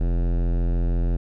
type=tone with hard clipping; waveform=sine; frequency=43 Hz; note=F1; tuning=26 cents flat; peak=-21 dBFS; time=0-1.17 s; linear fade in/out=10 ms; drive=18 dB; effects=none